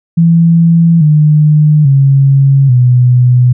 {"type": "tone with pitch steps", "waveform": "sine", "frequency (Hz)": [167.1, 151.47, 137.3, 124.46], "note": ["E3", "D#3", "C#3", "B2"], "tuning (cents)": [24, -46, -16, 14], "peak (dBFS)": -3, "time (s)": [0.17, 3.53], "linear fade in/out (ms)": 10, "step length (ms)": 840, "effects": []}